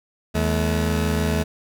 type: tone pair together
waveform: 20% pulse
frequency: 80.27 / 214.3 Hz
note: E2 / A3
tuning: -45 / -45 cents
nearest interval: octave + perfect fourth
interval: 1700 cents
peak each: -16 / -19 dBFS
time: 0.34-1.44 s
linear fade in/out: 20 ms
effects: none